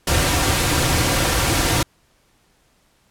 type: noise with comb filter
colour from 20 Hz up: pink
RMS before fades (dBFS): -18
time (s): 0.07-1.83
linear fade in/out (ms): 5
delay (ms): 4.7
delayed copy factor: -0.5
effects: pink hiss -60 dBFS RMS until 3.1 s + low-pass 12000 Hz 12 dB/octave